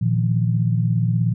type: chord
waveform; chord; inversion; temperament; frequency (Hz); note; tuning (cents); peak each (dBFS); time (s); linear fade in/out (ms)
sine; Bb suspended fourth; none; equal with one note detuned; 116.54 / 155.56 / 172.11; Bb2 / Eb3 / F3; 0 / 0 / -25; -18 / -24 / -22; 0.01-1.34; 10
effects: none